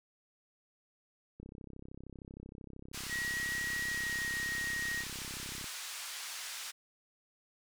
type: click train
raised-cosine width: 3 ms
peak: -35 dBFS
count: 141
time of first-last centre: 1.4-5.642 s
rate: 33 Hz
type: band-pass noise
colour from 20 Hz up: white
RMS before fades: -43 dBFS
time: 2.93-6.72 s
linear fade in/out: 20 ms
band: 1100 to 7700 Hz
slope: 12 dB/octave
type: tone with pitch glide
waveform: sine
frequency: 1905 to 1880.9 Hz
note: A#6 to A#6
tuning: +37 to +15 cents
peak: -34 dBFS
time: 3.08-5.05 s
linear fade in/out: 50 ms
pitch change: -22 cents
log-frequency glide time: 3.85-4.24 s
effects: none